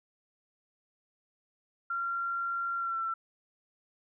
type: tone with pitch glide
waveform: sine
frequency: 1377 to 1344.8 Hz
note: F6 to E6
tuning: -25 to +34 cents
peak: -30 dBFS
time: 1.9-3.14 s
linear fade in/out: 5 ms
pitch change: -41 cents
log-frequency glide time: 2.77-3 s
effects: none